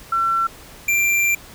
sine / square tone pair in turn, 1350 / 2365 Hz, E6 / D7, +41 / +12 cents, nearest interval minor seventh, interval 971 cents, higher second, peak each -16 dBFS, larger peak neither, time 0.12-0.47 / 0.88-1.35 s, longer second, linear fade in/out 5 ms, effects pink hiss -42 dBFS RMS until 1.54 s

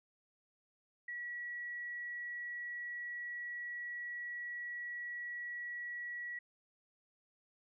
sine tone, 1930 Hz, B6, 40 cents flat, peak -40 dBFS, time 1.08-6.39 s, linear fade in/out 5 ms, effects none

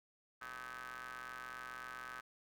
sawtooth ring-modulated tone, 123.8 Hz, B2, 5 cents sharp, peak -39 dBFS, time 0.41-2.21 s, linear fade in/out 10 ms, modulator 1400 Hz, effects none

